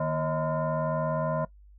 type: tone with frequency modulation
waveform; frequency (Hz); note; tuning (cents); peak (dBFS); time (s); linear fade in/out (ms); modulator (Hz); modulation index
sine; 237.6; A#3; +33; -25; 0-1.45; 5; 392; 2
effects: noise-tail reverb RT60 0.1 s tail -20 dB re dry + added 50 Hz sine -50 dBFS peak until 1.78 s